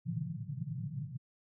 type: band-pass noise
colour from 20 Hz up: pink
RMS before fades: -39 dBFS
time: 0.05-1.18 s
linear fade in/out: 20 ms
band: 110 to 180 Hz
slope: 96 dB/octave
effects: none